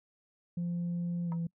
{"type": "tone with pitch glide", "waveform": "sine", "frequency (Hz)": [173.3, 168.07], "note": ["F3", "E3"], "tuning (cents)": [-13, 34], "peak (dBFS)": -29, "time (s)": [0.57, 1.47], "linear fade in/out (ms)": 5, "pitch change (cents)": -53, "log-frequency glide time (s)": [1.25, 1.31]}
{"type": "tone with exponential decay", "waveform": "sine", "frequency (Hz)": 947, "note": "A#5", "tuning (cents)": 27, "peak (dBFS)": -35, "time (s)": [1.32, 1.4], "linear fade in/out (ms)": 0, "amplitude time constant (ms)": 16}
{"effects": ["noise-tail reverb RT60 0.1 s tail -26 dB re dry", "tanh soft clip ceiling -29 dBFS"]}